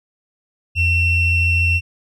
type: ring-modulated tone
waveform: triangle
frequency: 1396.9 Hz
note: F6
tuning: in tune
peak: -7 dBFS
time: 0.75-1.81 s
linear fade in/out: 50 ms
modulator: 1310 Hz
effects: tanh soft clip ceiling -8 dBFS